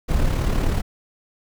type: noise with amplitude modulation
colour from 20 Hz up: brown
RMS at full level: -17 dBFS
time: 0.08-0.82 s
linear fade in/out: 20 ms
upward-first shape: sine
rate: 36.2 Hz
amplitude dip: 50%
effects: none